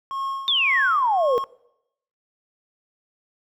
triangle tone with tremolo, 1085 Hz, C#6, 37 cents flat, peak -22 dBFS, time 0.11-1.44 s, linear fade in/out 0 ms, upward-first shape sine, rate 1.8 Hz, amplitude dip 75%
sine exponential sweep, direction down, 3669 to 458.3 Hz, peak -17 dBFS, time 0.48-1.38 s, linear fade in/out 0 ms
effects noise-tail reverb RT60 0.8 s tail -23 dB re dry

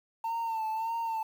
sine tone with vibrato, 899 Hz, A5, 37 cents sharp, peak -27 dBFS, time 0.24-1.23 s, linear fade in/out 5 ms, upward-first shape sine, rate 1.7 Hz, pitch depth 46 cents each way, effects tanh soft clip ceiling -29 dBFS + 9-bit

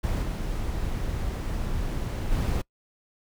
brown noise with level steps, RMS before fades -26 / -29 / -25 dBFS, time 0.03-2.62 s, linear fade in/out 10 ms, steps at 0.22 / 2.31 s, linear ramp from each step 10 ms, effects noise-tail reverb RT60 0.1 s tail -24 dB re dry

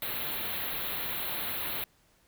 white band-stop noise, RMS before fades -34 dBFS, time 0.02-1.84 s, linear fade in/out 2 ms, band 4200 to 11000 Hz, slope 96 dB/octave, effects pink hiss -66 dBFS RMS until 2.27 s

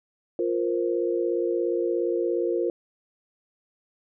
sine chord, F suspended fourth, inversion none, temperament equal, 349.2 / 466.2 / 523.3 Hz, F4 / Bb4 / C5, 0 / 0 / 0 cents, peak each -25 / -27 / -30 dBFS, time 0.39-2.7 s, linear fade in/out 2 ms, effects none

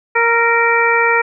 harmonic tone with a mistuned harmonic, 466.2 Hz, A#4, in tune, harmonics 1 / 2 / 3 / 4 / 5, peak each -17 / -17 / -17 / -17 / -17 dBFS, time 0.15-1.22 s, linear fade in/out 10 ms, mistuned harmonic 3, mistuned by -24 cents, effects none

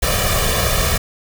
pink noise with comb filter, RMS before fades -17 dBFS, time 0.02-0.98 s, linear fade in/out 10 ms, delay 1.7 ms, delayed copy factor +0.8, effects none

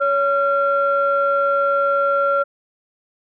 sine tone pair together, 560.9 / 1374 Hz, C#5 / F6, +20 / -29 cents, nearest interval octave + major third, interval 1551 cents, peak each -17 dBFS, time 0-2.44 s, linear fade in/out 20 ms, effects tanh soft clip ceiling -7 dBFS

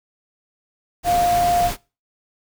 sine tone in noise, 702 Hz, F5, 9 cents sharp, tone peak -15 dBFS, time 1.04-1.71 s, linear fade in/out 50 ms, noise pink, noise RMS -27 dBFS, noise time 1.03-1.77 s, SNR +9 dB, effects noise-tail reverb RT60 0.3 s tail -22 dB re dry

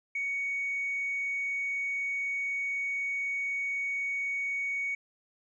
triangle tone with hard clipping, 2234 Hz, C#7, 13 cents sharp, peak -30 dBFS, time 0.15-4.95 s, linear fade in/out 5 ms, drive 4 dB, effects resampled to 16000 Hz

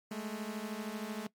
sawtooth beating tone pair, 207.7 / 220.7 Hz, G#3 / A3, 0 / +5 cents, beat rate 13 Hz, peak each -37 / -36 dBFS, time 0.11-1.27 s, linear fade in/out 5 ms, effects noise-tail reverb RT60 0.1 s tail -19 dB re dry + MP3 96 kbps

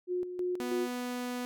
sine tone with tremolo, 360.1 Hz, F#4, 47 cents flat, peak -29 dBFS, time 0.07-0.88 s, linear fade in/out 50 ms, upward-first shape square, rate 3.1 Hz, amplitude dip 60%
sawtooth tone, 246.9 Hz, B3, in tune, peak -30 dBFS, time 0.6-1.45 s, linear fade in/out 0 ms
effects none

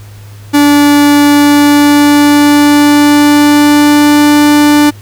45% pulse tone with pitch glide, 290 to 294.6 Hz, D4 to D4, -22 to +6 cents, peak -3 dBFS, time 0.53-4.91 s, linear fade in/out 20 ms, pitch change +28 cents, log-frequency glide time 1.27-4.41 s, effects added 103 Hz sine -28 dBFS peak until 5.01 s + pink hiss -39 dBFS RMS until 5.01 s

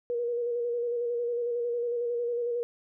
sine tone with vibrato, 477.1 Hz, A#4, 40 cents sharp, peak -27 dBFS, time 0.1-2.63 s, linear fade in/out 0 ms, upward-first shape square, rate 11 Hz, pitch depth 24 cents each way, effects none

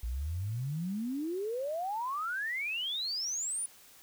sine exponential sweep, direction up, 55 to 9956 Hz, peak -32 dBFS, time 0.03-3.66 s, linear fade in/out 5 ms, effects white hiss -57 dBFS RMS until 4.02 s

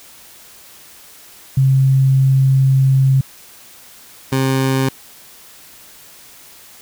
sine / 20% pulse tone pair in turn, 133.8 / 133.14 Hz, C3 / C3, +39 / +31 cents, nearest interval unison, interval 8 cents, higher first, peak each -9 dBFS, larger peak neither, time 1.57-3.21 / 4.32-4.89 s, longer first, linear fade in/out 5 ms, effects white hiss -42 dBFS RMS until 6.81 s

